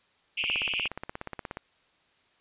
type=band-pass noise; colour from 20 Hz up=white; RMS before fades=-30 dBFS; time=0.37-0.88 s; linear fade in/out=10 ms; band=2400 to 3000 Hz; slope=96 dB/octave
type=click train; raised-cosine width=0.5 ms; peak=-20 dBFS; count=20; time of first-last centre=0.44-1.571 s; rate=16.8 Hz
effects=white hiss -66 dBFS RMS until 2.4 s + resampled to 8000 Hz